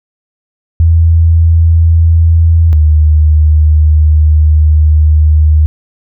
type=tone pair in turn; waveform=sine; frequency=82.41 / 76.78 Hz; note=E2 / D#2; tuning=0 / -22 cents; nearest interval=minor second; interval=122 cents; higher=first; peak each=-3 dBFS; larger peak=neither; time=0.8-2.73 / 2.73-5.66 s; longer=second; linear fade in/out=0 ms; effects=none